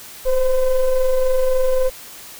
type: ring-modulated tone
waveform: triangle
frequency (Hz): 253.2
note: B3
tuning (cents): +43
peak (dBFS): -8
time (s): 0.25-1.9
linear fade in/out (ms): 20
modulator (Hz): 265
effects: white hiss -38 dBFS RMS until 2.39 s